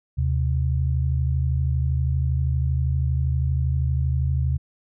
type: tone pair together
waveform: sine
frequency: 77.01 / 129.6 Hz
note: D#2 / C3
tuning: -17 / -16 cents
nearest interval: major sixth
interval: 901 cents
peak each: -21 / -23 dBFS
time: 0.17-4.58 s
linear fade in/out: 20 ms
effects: none